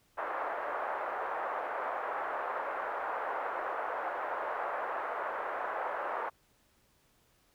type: band-pass noise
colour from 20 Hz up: pink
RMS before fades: -36 dBFS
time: 0.17-6.3 s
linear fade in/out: 20 ms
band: 550 to 1500 Hz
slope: 24 dB/octave
effects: pink hiss -69 dBFS RMS until 7.54 s